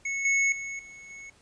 square tone with level steps, 2200 Hz, C#7, 14 cents flat, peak -29 / -22 / -34 / -45 / -42 dBFS, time 0.05-1.3 s, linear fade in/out 5 ms, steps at 0.25 / 0.52 / 0.79 / 1.1 s, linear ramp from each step 2 ms, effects pink hiss -60 dBFS RMS until 1.41 s + resampled to 22050 Hz

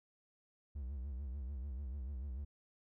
triangle tone with vibrato, 66.8 Hz, C2, 36 cents sharp, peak -38 dBFS, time 0.75-2.45 s, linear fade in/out 10 ms, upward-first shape sine, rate 6.8 Hz, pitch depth 160 cents each way, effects none

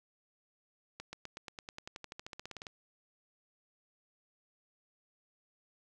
accelerating click train, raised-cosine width 0.2 ms, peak -26 dBFS, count 21, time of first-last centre 1-2.668 s, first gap 130 ms, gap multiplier 0.95, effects none

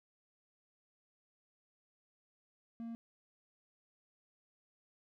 triangle tone, 230.6 Hz, A#3, 19 cents flat, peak -39 dBFS, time 2.8-2.95 s, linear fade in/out 0 ms, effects none

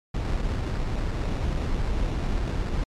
brown noise with sample-and-hold, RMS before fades -26 dBFS, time 0.14-2.84 s, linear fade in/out 5 ms, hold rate 3150 Hz, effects low-pass 6000 Hz 12 dB/octave + MP3 96 kbps

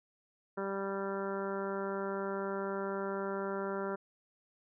harmonic tone, 196 Hz, G3, in tune, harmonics 1 / 2 / 3 / 4 / 5 / 6 / 7 / 8 / 9, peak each -41 / -37 / -41 / -48 / -44 / -50 / -43 / -50 / -54 dBFS, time 0.57-3.96 s, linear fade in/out 10 ms, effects none

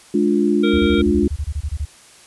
sine chord, D diminished, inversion second, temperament just, 211.4 / 293.7 / 352.4 Hz, Ab3 / D4 / F4, +31 / 0 / +16 cents, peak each -18 dBFS, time 0.14-1.28 s, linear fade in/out 5 ms
harmonic tone, 463.7 Hz, A#4, 9 cents flat, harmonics 1 / 3 / 5 / 7 / 8, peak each -22 / -27 / -29 / -30 / -31 dBFS, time 0.63-1.02 s, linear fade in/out 10 ms
sine tone bursts, 73.42 Hz, D2, in tune, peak -19 dBFS, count 14, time 0.73-1.854 s, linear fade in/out 10 ms, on 58 ms, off 24 ms
effects white hiss -46 dBFS RMS until 2.26 s + resampled to 24000 Hz

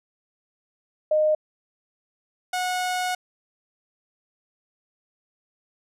sine / sawtooth tone pair in turn, 615 / 730.4 Hz, D#5 / F#5, -20 / -23 cents, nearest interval minor third, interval 297 cents, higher second, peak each -17 / -20 dBFS, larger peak first, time 1.11-1.35 / 2.53-3.15 s, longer second, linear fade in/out 5 ms, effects low-pass 12000 Hz 12 dB/octave

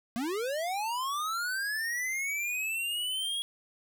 square linear sweep, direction up, 219.9 to 3317 Hz, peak -31 dBFS, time 0.16-3.42 s, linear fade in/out 0 ms, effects none

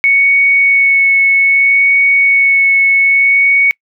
sine tone with vibrato, 2217 Hz, C#7, in tune, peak -6 dBFS, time 0.04-3.71 s, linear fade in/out 0 ms, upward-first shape sine, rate 0.63 Hz, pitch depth 11 cents each way, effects noise-tail reverb RT60 0.1 s tail -26 dB re dry

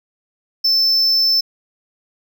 triangle tone, 5290 Hz, E8, 5 cents sharp, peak -11 dBFS, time 0.64-1.41 s, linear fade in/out 10 ms, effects none

